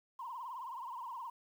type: tone with vibrato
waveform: sine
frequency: 990 Hz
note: B5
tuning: 4 cents sharp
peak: -40 dBFS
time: 0.19-1.3 s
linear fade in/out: 5 ms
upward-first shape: triangle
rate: 19 Hz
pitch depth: 170 cents each way
effects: tanh soft clip ceiling -37 dBFS + 11-bit